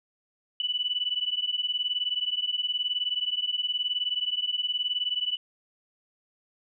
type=beating tone pair; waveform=sine; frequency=2960 / 2979 Hz; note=F#7 / F#7; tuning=0 / +11 cents; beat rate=19 Hz; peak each=-29 dBFS; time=0.6-5.37 s; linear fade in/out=2 ms; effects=none